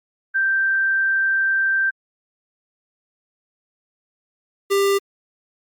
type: tone pair in turn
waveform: sine / square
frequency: 1568 / 396.7 Hz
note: G6 / G4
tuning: 0 / +21 cents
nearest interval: 2 octaves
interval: 2379 cents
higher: first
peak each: -16 dBFS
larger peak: neither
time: 0.34-1.91 / 4.7-4.99 s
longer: first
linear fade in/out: 20 ms
effects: Opus 32 kbps